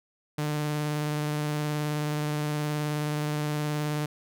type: tone with vibrato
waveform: sawtooth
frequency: 149.7 Hz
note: D3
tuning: 33 cents sharp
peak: -23 dBFS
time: 0.38-4.06 s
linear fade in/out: 5 ms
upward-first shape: sine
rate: 19 Hz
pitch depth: 17 cents each way
effects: none